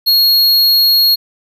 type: tone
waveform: square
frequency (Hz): 4300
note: C8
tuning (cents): +47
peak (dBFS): -8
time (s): 0.06-1.16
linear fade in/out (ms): 20
effects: none